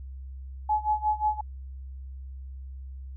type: tone with tremolo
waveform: sine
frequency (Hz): 851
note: G#5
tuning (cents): +42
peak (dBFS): -20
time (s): 0.69-1.41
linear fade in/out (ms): 5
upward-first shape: sine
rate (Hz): 5.6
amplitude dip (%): 90
effects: added 66 Hz sine -37 dBFS peak until 3.16 s